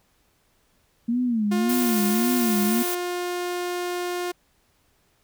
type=tone with vibrato; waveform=sine; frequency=226.9 Hz; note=A#3; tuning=47 cents flat; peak=-20 dBFS; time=1.08-2.83 s; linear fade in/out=10 ms; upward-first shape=sine; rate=1.8 Hz; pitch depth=170 cents each way
type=tone; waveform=sawtooth; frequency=355.2 Hz; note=F4; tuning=29 cents sharp; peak=-22 dBFS; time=1.51-4.32 s; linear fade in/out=10 ms
type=noise; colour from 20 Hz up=blue; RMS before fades=-29 dBFS; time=1.69-2.95 s; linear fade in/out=5 ms
effects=pink hiss -65 dBFS RMS until 5.23 s